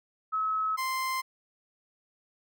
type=tone pair in turn; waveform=sine / 30% pulse; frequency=1288 / 1044 Hz; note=E6 / C6; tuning=-41 / -4 cents; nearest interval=major third; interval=363 cents; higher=first; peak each=-26 dBFS; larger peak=neither; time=0.32-0.77 / 0.77-1.22 s; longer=neither; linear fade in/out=20 ms; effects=none